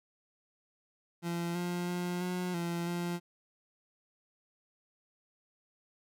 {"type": "tone with pitch steps", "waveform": "30% pulse", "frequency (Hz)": [171.1, 176.1, 177.3, 180.5, 171.1, 173.8], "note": ["F3", "F3", "F3", "F#3", "F3", "F3"], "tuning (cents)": [-35, 15, 26, -43, -35, -8], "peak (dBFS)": -30, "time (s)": [1.22, 3.2], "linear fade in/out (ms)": 50, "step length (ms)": 330, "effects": []}